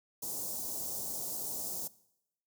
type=band-stop noise; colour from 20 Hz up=white; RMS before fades=-38 dBFS; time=0.22-1.88 s; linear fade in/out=10 ms; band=800 to 5600 Hz; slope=24 dB/octave; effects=noise-tail reverb RT60 0.8 s tail -20 dB re dry + high-pass 100 Hz 12 dB/octave